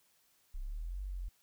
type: exponential two-way sweep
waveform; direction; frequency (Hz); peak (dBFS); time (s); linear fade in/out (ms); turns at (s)
sine; up then down; 30.87 to 49 to 42.38; -37; 0.54-1.29; 10; 1.02
effects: white hiss -71 dBFS RMS until 1.42 s

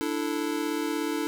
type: chord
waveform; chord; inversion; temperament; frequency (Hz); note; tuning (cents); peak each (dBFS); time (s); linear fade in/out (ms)
square; D suspended second; none; just; 293.7 / 330.4 / 440.5; D4 / E4 / A4; 0 / +4 / +2; -31 / -32 / -34; 0.01-1.27; 0
effects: none

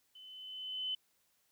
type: tone with level ramp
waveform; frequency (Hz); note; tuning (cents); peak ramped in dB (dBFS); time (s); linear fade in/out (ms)
sine; 3032; F#7; +42; -52 to -33; 0.15-0.95; 5
effects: white hiss -75 dBFS RMS until 1.51 s

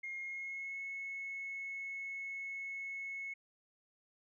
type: tone with pitch glide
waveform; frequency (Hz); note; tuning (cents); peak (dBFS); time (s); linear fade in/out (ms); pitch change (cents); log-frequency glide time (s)
sine; 2138 to 2192; C7 to C#7; +37 to -20; -39; 0.03-3.34; 10; +43; 0.17-0.8
effects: tanh soft clip ceiling -35 dBFS

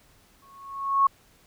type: tone with exponential growth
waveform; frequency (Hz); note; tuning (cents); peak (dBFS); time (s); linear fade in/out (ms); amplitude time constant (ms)
sine; 1100; C#6; -14; -14; 0.42-1.07; 5; 140
effects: pink hiss -59 dBFS RMS until 1.46 s

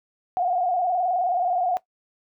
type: tone with vibrato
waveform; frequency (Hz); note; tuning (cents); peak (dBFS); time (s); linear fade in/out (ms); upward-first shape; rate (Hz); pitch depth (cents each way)
sine; 722; F#5; -43; -20; 0.37-1.77; 0; square; 19; 56
effects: noise-tail reverb RT60 0.1 s tail -17 dB re dry

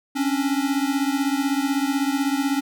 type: beating tone pair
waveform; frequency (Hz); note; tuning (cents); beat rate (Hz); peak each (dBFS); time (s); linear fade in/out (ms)
square; 271.5 / 287.5; C#4 / D4; -36 / -37; 16; -23 / -25; 0.15-2.61; 20
effects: none

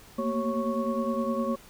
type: tone cluster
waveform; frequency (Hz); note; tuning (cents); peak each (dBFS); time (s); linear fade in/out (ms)
sine; 227.6 / 237.4 / 383.7 / 548 / 1108; A#3 / A#3 / G4 / C#5 / C#6; -41 / +32 / -37 / -20 / -1; -30 / -32 / -37 / -31 / -34; 0.18-1.56; 10
effects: pink hiss -52 dBFS RMS until 1.69 s

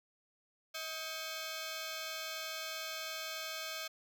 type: ring-modulated tone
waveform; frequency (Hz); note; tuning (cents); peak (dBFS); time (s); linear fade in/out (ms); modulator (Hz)
10% pulse; 951; A#5; +34; -28; 0.74-3.88; 10; 314
effects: none

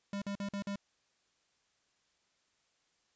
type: tone bursts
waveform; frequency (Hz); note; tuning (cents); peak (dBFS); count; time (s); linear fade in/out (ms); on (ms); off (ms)
square; 200.3; G3; +38; -36; 5; 0.13-0.758; 2; 88; 47
effects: white hiss -75 dBFS RMS until 3.15 s + resampled to 16000 Hz

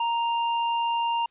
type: tone with tanh clipping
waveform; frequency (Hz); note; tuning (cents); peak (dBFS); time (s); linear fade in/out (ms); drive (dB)
sine; 932.3; A#5; 0; -25; 0-1.26; 5; 17
effects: white hiss -65 dBFS RMS until 1.3 s + resampled to 8000 Hz

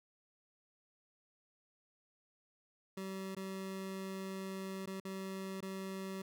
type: tone with dropouts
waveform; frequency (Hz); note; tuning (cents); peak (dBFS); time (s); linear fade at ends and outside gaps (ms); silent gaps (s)
25% pulse; 191.5; G3; -40; -37; 2.97-6.22; 5; 3.35-3.366 / 4.859-4.872 / 5.001-5.05 / 5.607-5.625
effects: none

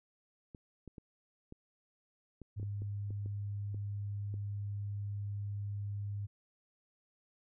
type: clicks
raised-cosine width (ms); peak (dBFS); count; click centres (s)
3; -35; 12; 0.548 / 0.877 / 0.982 / 1.524 / 2.417 / 2.598 / 2.63 / 2.82 / 3.106 / 3.26 / 3.745 / 4.341
type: tone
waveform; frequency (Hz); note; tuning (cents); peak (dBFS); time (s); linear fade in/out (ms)
sine; 101.7; G#2; -36; -36; 2.56-6.27; 20
effects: none

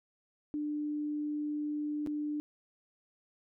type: tone with dropouts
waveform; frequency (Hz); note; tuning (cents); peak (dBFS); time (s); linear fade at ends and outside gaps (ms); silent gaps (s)
sine; 297.7; D4; +24; -32; 0.54-2.4; 0; 2.063-2.072
effects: none

